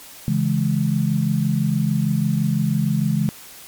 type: chord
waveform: sine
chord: C# minor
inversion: none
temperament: equal with one note detuned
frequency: 138.59 / 164.81 / 210.1 Hz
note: C#3 / E3 / G#3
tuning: 0 / 0 / +20 cents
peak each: -21 dBFS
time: 0.28-3.29 s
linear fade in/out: 0 ms
effects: white hiss -41 dBFS RMS until 3.67 s + MP3 96 kbps